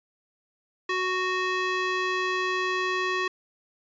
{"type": "tone with band-pass filter", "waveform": "square", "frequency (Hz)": 369.8, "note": "F#4", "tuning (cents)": -1, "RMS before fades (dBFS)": -27, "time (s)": [0.89, 3.28], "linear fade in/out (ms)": 5, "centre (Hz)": 1900, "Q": 1, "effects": ["resampled to 16000 Hz"]}